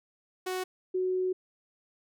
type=tone pair in turn; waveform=sawtooth / sine; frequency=370 / 370 Hz; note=F#4 / F#4; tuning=0 / 0 cents; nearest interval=unison; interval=0 cents; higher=neither; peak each=-27 / -26 dBFS; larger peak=second; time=0.46-0.64 / 0.94-1.33 s; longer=second; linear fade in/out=10 ms; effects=none

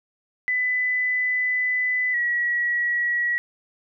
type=tone pair in turn; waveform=sine; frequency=2000 / 1920.8 Hz; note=B6 / B6; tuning=+21 / -49 cents; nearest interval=minor second; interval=70 cents; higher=first; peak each=-20 dBFS; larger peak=neither; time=0.48-2.14 / 2.14-3.38 s; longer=first; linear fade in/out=0 ms; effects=none

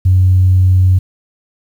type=tone; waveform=sine; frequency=92.5 Hz; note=F#2; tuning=in tune; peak=-5 dBFS; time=0.05-0.99 s; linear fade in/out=10 ms; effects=tanh soft clip ceiling -1 dBFS + 7-bit

